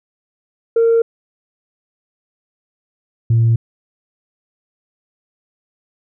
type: tone pair in turn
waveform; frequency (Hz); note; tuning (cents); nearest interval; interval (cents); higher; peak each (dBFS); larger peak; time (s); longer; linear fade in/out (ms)
sine; 459.5 / 114.88; A#4 / A#2; -25 / -25; 2 octaves; 2400; first; -8; neither; 0.76-1.02 / 3.3-3.56; neither; 5
effects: tanh soft clip ceiling -7 dBFS